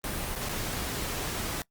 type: noise with dropouts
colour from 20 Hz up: pink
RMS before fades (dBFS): -33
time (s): 0.04-1.62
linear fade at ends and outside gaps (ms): 1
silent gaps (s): 0.354-0.359 / 0.488-0.493
effects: noise-tail reverb RT60 0.1 s tail -22 dB re dry + Opus 32 kbps